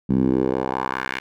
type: tone with band-pass filter sweep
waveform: 10% pulse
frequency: 64.9 Hz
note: C2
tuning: 13 cents flat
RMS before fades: -22 dBFS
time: 0.09-1.2 s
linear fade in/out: 10 ms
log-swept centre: 190 to 2200 Hz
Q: 2
effects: none